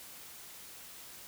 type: silence
effects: white hiss -50 dBFS RMS until 1.27 s